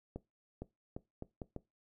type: accelerating click train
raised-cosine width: 2 ms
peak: -28 dBFS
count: 6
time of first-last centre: 0.16-1.563 s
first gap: 460 ms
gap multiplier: 0.75
effects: noise-tail reverb RT60 0.2 s tail -19 dB re dry